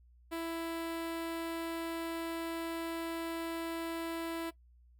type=tone with notch filter; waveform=sawtooth; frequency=331.2 Hz; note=E4; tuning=8 cents sharp; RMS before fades=-38 dBFS; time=0.31-4.51 s; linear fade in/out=20 ms; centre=6100 Hz; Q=1.7; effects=noise-tail reverb RT60 0.1 s tail -18 dB re dry + added 60 Hz sine -59 dBFS peak until 4.99 s